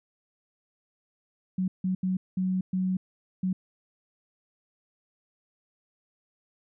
sine tone bursts at uneven times, 186 Hz, F#3, 9 cents sharp, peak -24 dBFS, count 6, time 1.58-1.68 / 1.84-1.95 / 2.03-2.17 / 2.37-2.61 / 2.73-2.97 / 3.43-3.53 s, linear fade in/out 5 ms, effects none

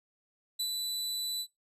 sawtooth tone with ADSR envelope, 3979 Hz, B7, 12 cents sharp, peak -27 dBFS, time 0.59-1.47 s, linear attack 11 ms, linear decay 74 ms, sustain -3 dB, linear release 66 ms, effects noise-tail reverb RT60 0.2 s tail -21 dB re dry + resampled to 32000 Hz

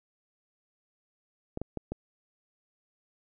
clicks, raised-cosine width 2 ms, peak -20 dBFS, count 4, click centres 1.574 / 1.616 / 1.773 / 1.92 s, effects none

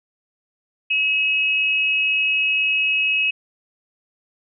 sine tone pair together, 2567 / 2877 Hz, E7 / F#7, -47 / -49 cents, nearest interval major second, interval 198 cents, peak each -17 / -25 dBFS, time 0.9-3.31 s, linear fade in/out 10 ms, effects none

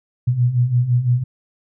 sine beating tone pair, 119 / 124.9 Hz, A#2 / B2, +36 / +20 cents, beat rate 5.9 Hz, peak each -20 / -15 dBFS, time 0.27-1.24 s, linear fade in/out 10 ms, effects none

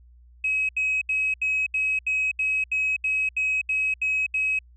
sine tone bursts, 2550 Hz, D#7, 42 cents sharp, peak -20 dBFS, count 13, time 0.44-4.59 s, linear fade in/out 5 ms, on 250 ms, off 75 ms, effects tanh soft clip ceiling -17 dBFS + added 60 Hz sine -49 dBFS peak until 4.76 s

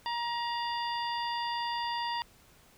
harmonic tone with a mistuned harmonic, 945 Hz, A#5, 23 cents sharp, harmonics 1 / 2 / 3 / 4 / 5, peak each -32 / -40 / -42 / -43 / -42 dBFS, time 0.06-2.22 s, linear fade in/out 0 ms, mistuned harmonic 4, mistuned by -120 cents, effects pink hiss -60 dBFS RMS until 2.77 s

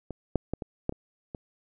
clicks, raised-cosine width 2 ms, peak -22 / -10 / -16 / -21 / -13 / -26 / -23 dBFS, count 7, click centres 0.107 / 0.357 / 0.536 / 0.622 / 0.894 / 0.924 / 1.348 s, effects none

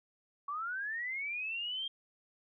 sine linear sweep, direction up, 1113 to 3220 Hz, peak -35 dBFS, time 0.48-1.88 s, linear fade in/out 5 ms, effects none

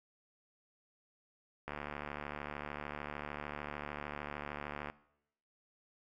click train, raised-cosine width 0.5 ms, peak -25 dBFS, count 237, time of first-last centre 1.68-4.9 s, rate 73.3 Hz, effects noise-tail reverb RT60 0.8 s tail -20 dB re dry

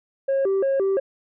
sine tone with vibrato, 459.5 Hz, A#4, 25 cents flat, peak -16 dBFS, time 0.28-1 s, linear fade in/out 10 ms, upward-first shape square, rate 2.9 Hz, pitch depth 290 cents each way, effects tanh soft clip ceiling -17 dBFS

